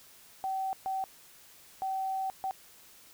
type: tone bursts at uneven times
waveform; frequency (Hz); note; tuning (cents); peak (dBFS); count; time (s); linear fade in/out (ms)
sine; 767; G5; -38; -30; 4; 0.44-0.73 / 0.86-1.04 / 1.82-2.3 / 2.44-2.51; 0
effects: white hiss -56 dBFS RMS until 3.13 s